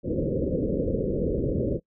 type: low-pass noise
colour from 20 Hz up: white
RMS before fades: -26 dBFS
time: 0.03-1.8 s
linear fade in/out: 50 ms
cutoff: 550 Hz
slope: 96 dB/octave
effects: noise-tail reverb RT60 0.1 s tail -23 dB re dry